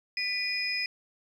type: tone cluster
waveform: sine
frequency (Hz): 1995 / 2441 / 5060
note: B6 / D#7 / D#8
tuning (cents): +17 / -34 / +28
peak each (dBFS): -35 / -31 / -31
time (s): 0.17-0.86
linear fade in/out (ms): 2
effects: tanh soft clip ceiling -19 dBFS + 10-bit